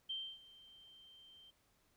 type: tone with ADSR envelope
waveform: sine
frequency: 3136 Hz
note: G7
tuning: in tune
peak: -38 dBFS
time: 0.09-1.51 s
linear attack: 12 ms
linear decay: 280 ms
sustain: -20 dB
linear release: 14 ms
effects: pink hiss -75 dBFS RMS until 1.96 s